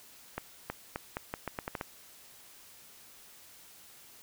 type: accelerating click train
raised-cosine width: 0.5 ms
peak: -19 dBFS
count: 10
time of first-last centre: 0.38-1.811 s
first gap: 320 ms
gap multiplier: 0.81
effects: white hiss -55 dBFS RMS until 4.22 s